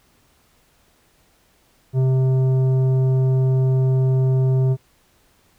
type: tone with tanh clipping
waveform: triangle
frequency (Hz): 130.81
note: C3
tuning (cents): 0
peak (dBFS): -16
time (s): 1.93-4.77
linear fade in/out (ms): 50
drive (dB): 14
effects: pink hiss -59 dBFS RMS until 5.58 s